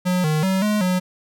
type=tone with pitch steps; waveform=square; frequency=181.4 / 154.3 / 189.9 / 210.6 / 182.7 Hz; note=F#3 / D#3 / F#3 / G#3 / F#3; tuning=-34 / -14 / +45 / +24 / -22 cents; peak=-18 dBFS; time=0.05-1 s; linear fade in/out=20 ms; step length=190 ms; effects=none